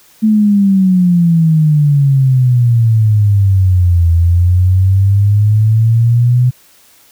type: exponential two-way sweep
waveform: sine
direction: down then up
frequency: 220 to 83.4 to 126.2 Hz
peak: -6 dBFS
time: 0.22-6.51 s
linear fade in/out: 20 ms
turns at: 4.11 s
effects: white hiss -46 dBFS RMS until 7.11 s